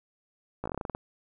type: slowing click train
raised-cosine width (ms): 1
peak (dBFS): -19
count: 11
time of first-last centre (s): 0.64-0.949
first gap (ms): 16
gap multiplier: 1.14
effects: none